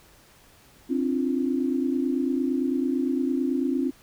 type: tone cluster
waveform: sine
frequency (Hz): 264.9 / 293.8 / 344.1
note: C4 / D4 / F4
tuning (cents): +22 / +1 / -26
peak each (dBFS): -24 / -29 / -29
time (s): 0.89-3.91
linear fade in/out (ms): 20
effects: pink hiss -55 dBFS RMS until 4.02 s